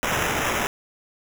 white noise with sample-and-hold, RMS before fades -24 dBFS, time 0.03-0.67 s, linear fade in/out 0 ms, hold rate 4410 Hz, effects none

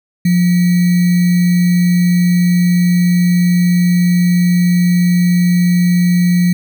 sine tone with sample-and-hold, 176.9 Hz, F3, 23 cents sharp, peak -8 dBFS, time 0.25-6.53 s, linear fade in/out 5 ms, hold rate 2100 Hz, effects none

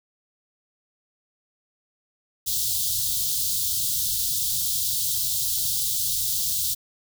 white band-stop noise, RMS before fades -25 dBFS, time 2.46-6.75 s, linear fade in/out 20 ms, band 150 to 3400 Hz, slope 48 dB/octave, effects none

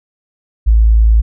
sine tone, 55 Hz, A1, in tune, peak -5 dBFS, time 0.66-1.22 s, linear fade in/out 20 ms, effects none

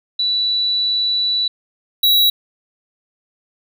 sine / square tone pair in turn, 3951 / 3888 Hz, B7 / B7, 0 / -28 cents, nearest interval unison, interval 28 cents, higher first, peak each -15 / -11 dBFS, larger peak second, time 0.19-1.48 / 2.03-2.3 s, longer first, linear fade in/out 5 ms, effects none

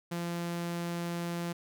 sawtooth tone, 171.7 Hz, F3, 29 cents flat, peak -29 dBFS, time 0.11-1.53 s, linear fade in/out 10 ms, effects none

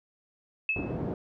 sine tone with exponential decay, 2600 Hz, E7, 24 cents flat, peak -22 dBFS, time 0.69-0.97 s, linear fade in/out 2 ms, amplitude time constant 59 ms
pink band-pass noise, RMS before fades -33 dBFS, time 0.76-1.14 s, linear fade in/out 2 ms, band 110 to 470 Hz, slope 12 dB/octave
effects none

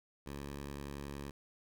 10% pulse tone, 70.6 Hz, C#2, 32 cents sharp, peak -34 dBFS, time 0.26-1.31 s, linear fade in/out 5 ms, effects none

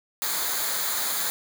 white noise with comb filter, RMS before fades -27 dBFS, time 0.22-1.3 s, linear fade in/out 0 ms, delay 0.36 ms, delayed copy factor -0.65, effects none

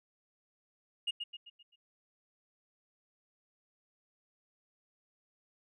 sine tone with echo, 2855 Hz, F7, 37 cents sharp, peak -28 dBFS, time 1.07-1.11 s, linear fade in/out 10 ms, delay 130 ms, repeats 5, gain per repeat -7 dB, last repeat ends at 1.76 s, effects tanh soft clip ceiling -29 dBFS

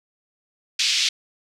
pink band-pass noise, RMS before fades -21 dBFS, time 0.79-1.09 s, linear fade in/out 5 ms, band 2700 to 5800 Hz, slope 24 dB/octave, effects none

